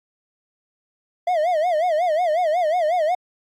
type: tone with vibrato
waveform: triangle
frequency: 665 Hz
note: E5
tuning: 15 cents sharp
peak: -15 dBFS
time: 1.27-3.15 s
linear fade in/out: 5 ms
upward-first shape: sine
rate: 5.5 Hz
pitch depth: 170 cents each way
effects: AAC 64 kbps